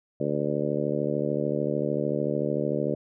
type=harmonic tone; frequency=73.42 Hz; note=D2; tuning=in tune; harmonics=2 / 3 / 4 / 5 / 6 / 7 / 8; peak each=-32 / -32 / -32 / -32 / -32 / -32 / -32 dBFS; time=0.2-2.95 s; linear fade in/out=5 ms; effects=none